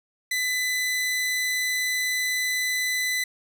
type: tone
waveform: sawtooth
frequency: 2004 Hz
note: B6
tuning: 25 cents sharp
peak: -20 dBFS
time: 0.31-3.24 s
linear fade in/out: 5 ms
effects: none